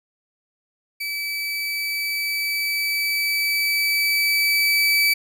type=tone with level ramp; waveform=30% pulse; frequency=2302 Hz; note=D7; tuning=35 cents flat; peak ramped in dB=-23 to -13 dBFS; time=1-5.14 s; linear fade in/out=10 ms; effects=none